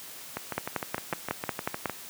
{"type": "two click trains", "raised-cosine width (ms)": 0.5, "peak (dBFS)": [-12, -16], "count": [8, 11], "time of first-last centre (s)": [[0.58, 1.857], [0.37, 1.897]], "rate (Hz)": [5.48, 6.55], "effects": ["white hiss -44 dBFS RMS until 2.09 s", "high-pass 100 Hz 12 dB/octave"]}